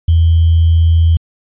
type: tone with sample-and-hold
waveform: sine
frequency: 82.41 Hz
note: E2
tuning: in tune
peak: -6 dBFS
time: 0.08-1.17 s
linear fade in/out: 5 ms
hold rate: 3150 Hz
effects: resampled to 8000 Hz